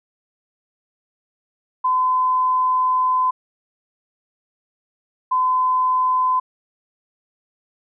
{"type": "tone bursts at uneven times", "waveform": "sine", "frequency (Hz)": 1019, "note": "C6", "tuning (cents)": -46, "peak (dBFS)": -15, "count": 2, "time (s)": [[1.84, 3.31], [5.31, 6.4]], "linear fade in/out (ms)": 10, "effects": []}